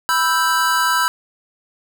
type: chord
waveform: square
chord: E minor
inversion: second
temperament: equal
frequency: 987.8 / 1318.5 / 1568 Hz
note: B5 / E6 / G6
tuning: 0 / 0 / 0 cents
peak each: -20 dBFS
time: 0.09-1.08 s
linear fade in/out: 0 ms
effects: none